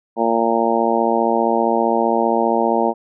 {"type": "harmonic tone", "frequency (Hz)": 115.2, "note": "A#2", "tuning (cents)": -20, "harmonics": [2, 3, 4, 5, 6, 7, 8], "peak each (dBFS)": [-22, -22, -22, -22, -22, -22, -22], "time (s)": [0.16, 2.94], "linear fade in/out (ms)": 50, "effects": []}